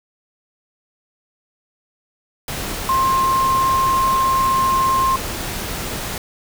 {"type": "tone in noise", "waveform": "sine", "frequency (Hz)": 1059, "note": "C6", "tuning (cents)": 21, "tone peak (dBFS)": -14, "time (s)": [2.89, 5.16], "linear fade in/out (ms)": 2, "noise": "pink", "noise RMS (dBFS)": -26, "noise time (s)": [2.48, 6.18], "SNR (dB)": 9, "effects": []}